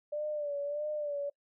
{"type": "tone with vibrato", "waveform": "sine", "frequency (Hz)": 587, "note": "D5", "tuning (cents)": -1, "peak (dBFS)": -32, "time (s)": [0.12, 1.3], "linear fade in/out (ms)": 10, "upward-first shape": "sine", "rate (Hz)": 1.6, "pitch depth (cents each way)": 54, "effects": ["noise-tail reverb RT60 0.1 s tail -23 dB re dry"]}